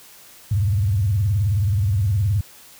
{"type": "tone with vibrato", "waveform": "sine", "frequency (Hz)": 99.7, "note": "G2", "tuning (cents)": 30, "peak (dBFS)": -16, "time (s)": [0.51, 2.41], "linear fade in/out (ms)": 5, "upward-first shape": "sine", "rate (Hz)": 19, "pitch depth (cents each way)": 230, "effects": ["white hiss -46 dBFS RMS until 2.79 s"]}